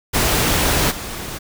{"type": "noise with level steps", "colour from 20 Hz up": "pink", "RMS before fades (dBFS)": [-17, -29], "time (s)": [0.13, 1.39], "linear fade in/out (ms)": 20, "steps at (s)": 0.9, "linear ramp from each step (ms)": 20, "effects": []}